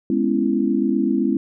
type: chord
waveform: sine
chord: C# minor seventh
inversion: second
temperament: just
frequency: 207.9 / 249.5 / 277.2 / 332.6 Hz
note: G#3 / B3 / C#4 / E4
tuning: +2 / +18 / 0 / +16 cents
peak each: -22 dBFS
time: 0.1-1.37 s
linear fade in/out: 2 ms
effects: none